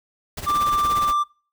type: noise with tremolo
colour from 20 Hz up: pink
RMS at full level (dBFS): -30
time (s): 0.37-1.13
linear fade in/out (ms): 5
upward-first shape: sine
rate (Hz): 17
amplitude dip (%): 70
type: tone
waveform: triangle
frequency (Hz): 1180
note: D6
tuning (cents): +8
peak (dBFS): -16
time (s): 0.46-1.24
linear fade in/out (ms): 20
effects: noise-tail reverb RT60 0.4 s tail -24 dB re dry